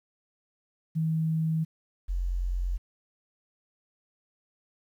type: tone pair in turn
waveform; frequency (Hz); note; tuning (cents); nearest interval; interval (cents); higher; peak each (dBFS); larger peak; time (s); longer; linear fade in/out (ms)
sine; 160 / 44.61; D#3 / F1; +49 / +38; octave + minor seventh; 2211; first; -24 / -26; first; 0.95-1.65 / 2.08-2.78; neither; 20
effects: 10-bit